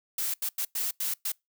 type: noise bursts at uneven times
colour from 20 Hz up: blue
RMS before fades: -30 dBFS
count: 6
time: 0.18-0.34 / 0.42-0.49 / 0.58-0.65 / 0.75-0.91 / 1-1.14 / 1.25-1.32 s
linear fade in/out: 5 ms
effects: noise-tail reverb RT60 0.2 s tail -26 dB re dry